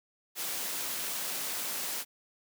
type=noise; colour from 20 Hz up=white; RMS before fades=-35 dBFS; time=0.35-2.05 s; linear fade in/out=50 ms; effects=high-pass 200 Hz 12 dB/octave